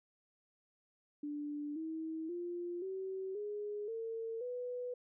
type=tone with pitch steps; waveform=sine; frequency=293.7 / 320.3 / 349.3 / 380.9 / 415.4 / 452.9 / 493.9 Hz; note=D4 / E4 / F4 / G4 / G#4 / A#4 / B4; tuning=0 / -50 / 0 / -50 / 0 / -50 / 0 cents; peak=-38 dBFS; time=1.23-4.94 s; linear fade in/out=5 ms; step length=530 ms; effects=none